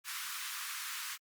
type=high-pass noise; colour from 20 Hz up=pink; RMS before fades=-41 dBFS; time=0.04-1.18 s; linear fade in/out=50 ms; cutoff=1100 Hz; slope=48 dB/octave; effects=Opus 48 kbps